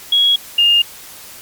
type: tone pair in turn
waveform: sine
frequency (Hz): 3322 / 2825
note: G#7 / F7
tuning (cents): 0 / +19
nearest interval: minor third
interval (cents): 281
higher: first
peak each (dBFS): -9 / -8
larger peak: second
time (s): 0.12-0.36 / 0.58-0.82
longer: neither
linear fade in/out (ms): 5
effects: white hiss -36 dBFS RMS until 1.41 s + MP3 96 kbps